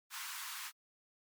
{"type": "high-pass noise", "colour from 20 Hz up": "pink", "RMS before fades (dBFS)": -44, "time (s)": [0.1, 0.72], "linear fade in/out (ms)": 50, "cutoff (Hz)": 980, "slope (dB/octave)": 48, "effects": ["MP3 96 kbps"]}